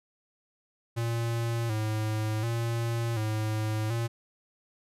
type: tone with vibrato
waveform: square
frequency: 112.3 Hz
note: A2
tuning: 36 cents sharp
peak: -28 dBFS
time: 0.96-4.08 s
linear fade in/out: 20 ms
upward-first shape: square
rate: 0.68 Hz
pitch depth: 62 cents each way
effects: resampled to 32000 Hz